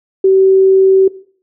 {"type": "tone", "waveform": "sine", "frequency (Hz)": 382.9, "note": "G4", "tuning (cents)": -41, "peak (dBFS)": -5, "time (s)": [0.24, 1.08], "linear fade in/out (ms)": 5, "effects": ["noise-tail reverb RT60 0.5 s tail -18 dB re dry"]}